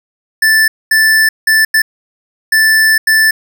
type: tone bursts at uneven times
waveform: square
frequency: 1760 Hz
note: A6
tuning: in tune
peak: -7 dBFS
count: 6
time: 0.42-0.68 / 0.91-1.29 / 1.47-1.65 / 1.74-1.82 / 2.52-2.98 / 3.07-3.31 s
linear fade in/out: 5 ms
effects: none